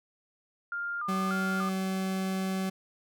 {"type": "tone with vibrato", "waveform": "sine", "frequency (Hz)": 1300, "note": "E6", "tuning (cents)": -24, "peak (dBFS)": -31, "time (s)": [0.72, 1.69], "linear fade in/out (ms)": 2, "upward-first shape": "square", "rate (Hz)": 1.7, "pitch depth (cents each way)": 130}
{"type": "tone", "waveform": "40% pulse", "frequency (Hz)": 189.8, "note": "F#3", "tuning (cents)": 44, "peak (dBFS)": -28, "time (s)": [1.08, 2.7], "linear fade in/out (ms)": 10}
{"effects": []}